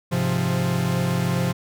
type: chord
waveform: 45% pulse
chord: F minor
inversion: first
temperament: equal with one note detuned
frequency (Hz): 103.83 / 131.57 / 174.61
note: Ab2 / C3 / F3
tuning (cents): 0 / +10 / 0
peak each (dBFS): -29 / -24 / -23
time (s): 0.11-1.53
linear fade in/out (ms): 20
effects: none